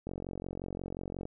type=click train; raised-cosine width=2 ms; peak=-25 dBFS; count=55; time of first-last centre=0.07-1.254 s; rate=45.6 Hz; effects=none